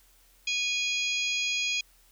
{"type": "harmonic tone", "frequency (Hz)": 825, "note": "G#5", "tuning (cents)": -12, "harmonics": [3, 4, 5, 6, 7, 8], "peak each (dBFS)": [-29, -32, -39, -36, -47, -36], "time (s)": [0.47, 1.81], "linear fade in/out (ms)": 5, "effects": ["added 41 Hz sine -62 dBFS peak until 2.11 s", "white hiss -62 dBFS RMS until 2.11 s"]}